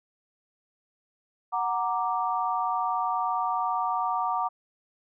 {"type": "chord", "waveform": "sine", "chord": "Gb augmented", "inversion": "none", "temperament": "equal", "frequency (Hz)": [740, 932.3, 1174.7], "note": ["Gb5", "Bb5", "D6"], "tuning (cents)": [0, 0, 0], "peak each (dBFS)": -29, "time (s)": [1.52, 4.49], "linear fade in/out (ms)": 20, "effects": []}